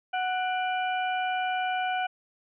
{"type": "harmonic tone with a mistuned harmonic", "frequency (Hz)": 740, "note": "F#5", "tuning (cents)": 0, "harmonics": [1, 2, 3, 4], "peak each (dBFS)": [-27, -33, -37, -39], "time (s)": [0.13, 2.07], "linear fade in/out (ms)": 10, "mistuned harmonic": 3, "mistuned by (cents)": 120, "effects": []}